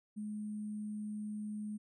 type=tone with sample-and-hold; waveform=sine; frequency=211.1 Hz; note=G#3; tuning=29 cents sharp; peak=-38 dBFS; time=0.16-1.78 s; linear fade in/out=20 ms; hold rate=8820 Hz; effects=resampled to 22050 Hz